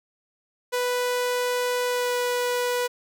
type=tone with pitch glide; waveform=sawtooth; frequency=493.9 to 490.8 Hz; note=B4 to B4; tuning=0 to -11 cents; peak=-19 dBFS; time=0.72-2.88 s; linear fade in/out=20 ms; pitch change=-11 cents; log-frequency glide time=1.86-2.15 s; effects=none